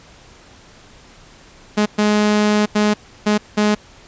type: tone bursts at uneven times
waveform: sawtooth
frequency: 210 Hz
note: G#3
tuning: 19 cents sharp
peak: -9 dBFS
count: 5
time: 1.77-1.86 / 1.98-2.66 / 2.75-2.94 / 3.26-3.38 / 3.57-3.75 s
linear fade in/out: 10 ms
effects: pink hiss -45 dBFS RMS until 4.07 s + resampled to 16000 Hz